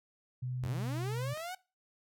sine tone, 126.1 Hz, B2, 36 cents sharp, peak -34 dBFS, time 0.42-1.34 s, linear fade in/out 10 ms
sawtooth linear sweep, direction up, 65.41 to 758 Hz, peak -35 dBFS, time 0.63-1.55 s, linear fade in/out 5 ms
clicks, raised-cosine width 0.3 ms, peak -33 / -42 dBFS, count 2, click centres 1.374 / 1.401 s
effects noise-tail reverb RT60 0.3 s tail -21 dB re dry

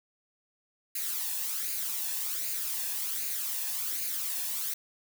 blue noise with flanger, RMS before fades -33 dBFS, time 0.95-4.74 s, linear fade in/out 5 ms, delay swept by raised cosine 0.44 to 1.17 ms, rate 1.3 Hz, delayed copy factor +0.55, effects none

